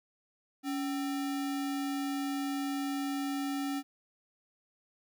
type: tone with sample-and-hold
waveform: sine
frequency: 280 Hz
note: C#4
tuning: 18 cents sharp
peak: -31 dBFS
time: 0.63-3.83 s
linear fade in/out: 50 ms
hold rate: 1050 Hz
effects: none